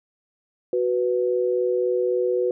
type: tone pair together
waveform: sine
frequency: 370.3 / 493.9 Hz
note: F#4 / B4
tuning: +1 / 0 cents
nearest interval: perfect fourth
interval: 499 cents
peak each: -22 dBFS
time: 0.73-2.51 s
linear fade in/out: 2 ms
effects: none